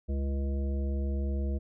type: harmonic tone with a mistuned harmonic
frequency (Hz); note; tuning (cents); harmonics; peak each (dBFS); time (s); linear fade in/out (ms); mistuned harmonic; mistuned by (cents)
69.3; C#2; 0; 1 / 3 / 5 / 7 / 9; -28 / -38 / -42 / -45 / -47; 0.08-1.59; 20; 5; -31
effects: none